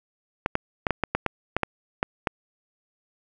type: clicks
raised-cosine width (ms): 0.5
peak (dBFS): -7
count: 11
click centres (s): 0.461 / 0.554 / 0.868 / 0.907 / 1.037 / 1.15 / 1.263 / 1.566 / 1.633 / 2.029 / 2.272
effects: none